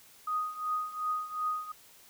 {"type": "tone with tremolo", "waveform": "sine", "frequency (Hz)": 1244.5, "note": "D#6", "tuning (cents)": 0, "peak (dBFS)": -27, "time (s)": [0.27, 1.72], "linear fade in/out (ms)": 5, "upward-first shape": "triangle", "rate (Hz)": 2.7, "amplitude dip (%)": 85, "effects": ["white hiss -57 dBFS RMS until 2.09 s"]}